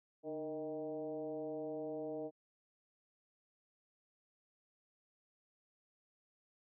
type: tone with frequency modulation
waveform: sine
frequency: 465.3 Hz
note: A#4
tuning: 3 cents flat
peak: -39 dBFS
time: 0.23-2.31 s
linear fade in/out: 50 ms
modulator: 160 Hz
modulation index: 1.3
effects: high-pass 150 Hz 12 dB/octave